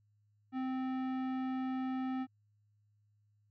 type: tone with tanh clipping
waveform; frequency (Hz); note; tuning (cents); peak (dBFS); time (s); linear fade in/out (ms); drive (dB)
sine; 260; C4; -11; -36; 0.52-2.27; 50; 16
effects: added 104 Hz sine -69 dBFS peak until 3.5 s